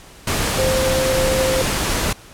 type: tone in noise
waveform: sine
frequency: 523.3 Hz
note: C5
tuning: in tune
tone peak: -17 dBFS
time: 0.58-1.62 s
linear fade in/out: 5 ms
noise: pink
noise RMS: -20 dBFS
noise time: 0.27-2.13 s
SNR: 0 dB
effects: pink hiss -43 dBFS RMS until 2.33 s + low-pass 12000 Hz 12 dB/octave